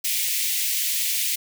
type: high-pass noise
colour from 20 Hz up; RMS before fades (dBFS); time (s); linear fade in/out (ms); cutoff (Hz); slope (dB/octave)
white; -24; 0.04-1.36; 10; 2000; 48
effects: none